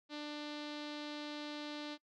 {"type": "tone with low-pass filter", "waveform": "sawtooth", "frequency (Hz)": 296.7, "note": "D4", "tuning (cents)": 18, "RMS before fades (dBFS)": -44, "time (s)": [0.09, 1.98], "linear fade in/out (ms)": 50, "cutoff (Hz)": 4100, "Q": 3.5, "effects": ["noise-tail reverb RT60 0.1 s tail -24 dB re dry"]}